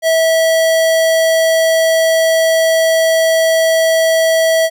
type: tone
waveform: square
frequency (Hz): 650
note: E5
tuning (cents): -24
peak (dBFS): -10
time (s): 0.02-4.7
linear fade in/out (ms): 50
effects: none